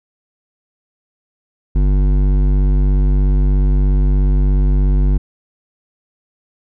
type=tone with hard clipping; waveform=sine; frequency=48.44 Hz; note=G1; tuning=20 cents flat; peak=-12 dBFS; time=1.75-5.18 s; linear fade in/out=10 ms; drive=12 dB; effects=none